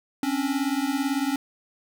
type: beating tone pair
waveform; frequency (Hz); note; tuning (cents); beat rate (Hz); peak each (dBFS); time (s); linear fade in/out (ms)
square; 266.9 / 284.9; C4 / C#4; +35 / +48; 18; -27; 0.23-1.36; 2
effects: none